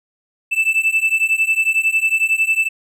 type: beating tone pair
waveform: triangle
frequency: 2637 / 2648 Hz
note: E7 / E7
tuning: 0 / +7 cents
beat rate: 11 Hz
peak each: -16 / -15 dBFS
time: 0.51-2.69 s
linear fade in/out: 20 ms
effects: none